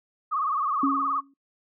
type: tone with vibrato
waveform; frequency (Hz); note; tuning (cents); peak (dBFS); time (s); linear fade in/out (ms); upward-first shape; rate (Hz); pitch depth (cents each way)
sine; 1174.7; D6; 0; -23; 0.31-1.21; 20; sine; 19; 130
type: tone with exponential decay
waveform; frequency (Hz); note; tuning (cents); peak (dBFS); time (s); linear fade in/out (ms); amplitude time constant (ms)
sine; 276.2; C#4; -6; -19; 0.83-1.34; 5; 110
effects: noise-tail reverb RT60 0.2 s tail -23 dB re dry

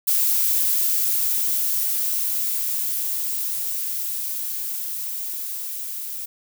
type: noise with level ramp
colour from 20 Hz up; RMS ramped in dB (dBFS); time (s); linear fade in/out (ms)
violet; -19 to -31; 0.07-6.26; 10
effects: none

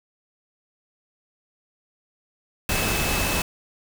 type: tone in noise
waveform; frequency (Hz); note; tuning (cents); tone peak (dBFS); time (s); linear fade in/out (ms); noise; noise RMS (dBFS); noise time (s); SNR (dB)
sine; 2600; E7; -24; -30; 2.69-3.42; 2; pink; -24; 2.69-3.42; -9
effects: none

